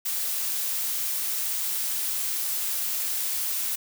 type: noise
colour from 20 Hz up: blue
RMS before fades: -28 dBFS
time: 0.05-3.76 s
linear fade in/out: 10 ms
effects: none